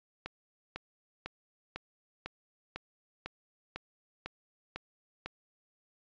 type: click train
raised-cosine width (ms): 0.3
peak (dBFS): -22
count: 11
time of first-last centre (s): 0.26-5.26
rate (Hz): 2
effects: resampled to 16000 Hz